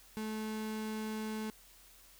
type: tone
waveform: 35% pulse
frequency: 217 Hz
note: A3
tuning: 24 cents flat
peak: -35 dBFS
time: 0.17-1.5 s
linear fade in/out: 0 ms
effects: added 43 Hz sine -65 dBFS peak until 2.19 s + white hiss -60 dBFS RMS until 2.19 s